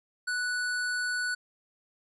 square tone, 1480 Hz, F#6, in tune, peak -29 dBFS, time 0.27-1.35 s, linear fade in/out 10 ms, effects resampled to 24000 Hz

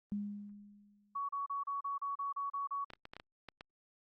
sine tone with exponential decay, 204.8 Hz, G#3, 24 cents flat, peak -33 dBFS, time 0.12-1.18 s, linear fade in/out 0 ms, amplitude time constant 230 ms
sine tone bursts, 1122 Hz, C#6, 21 cents sharp, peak -35 dBFS, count 10, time 1.15-2.847 s, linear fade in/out 10 ms, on 140 ms, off 33 ms
clicks, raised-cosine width 0.3 ms, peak -31 dBFS, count 8, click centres 2.903 / 2.935 / 3.054 / 3.135 / 3.166 / 3.199 / 3.487 / 3.609 s
effects Opus 24 kbps

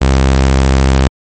sawtooth tone with vibrato, 66.6 Hz, C2, 31 cents sharp, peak -3 dBFS, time 0.01-1.08 s, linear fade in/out 10 ms, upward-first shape sine, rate 14 Hz, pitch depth 25 cents each way, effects MP3 32 kbps

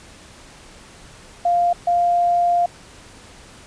sine tone bursts at uneven times, 698.5 Hz, F5, in tune, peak -14 dBFS, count 2, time 1.45-1.73 / 1.87-2.66 s, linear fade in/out 5 ms, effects pink hiss -44 dBFS RMS until 3.66 s + resampled to 22050 Hz

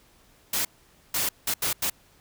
white noise bursts at uneven times, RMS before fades -26 dBFS, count 5, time 0.53-0.65 / 1.14-1.29 / 1.47-1.54 / 1.62-1.73 / 1.82-1.9 s, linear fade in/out 5 ms, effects pink hiss -59 dBFS RMS until 2.2 s

